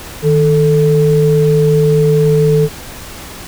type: tone pair together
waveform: sine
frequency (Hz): 154.85 / 440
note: D#3 / A4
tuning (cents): -8 / 0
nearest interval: octave + tritone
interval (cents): 1808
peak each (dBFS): -10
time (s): 0.22-2.69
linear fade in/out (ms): 50
effects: pink hiss -30 dBFS RMS until 3.47 s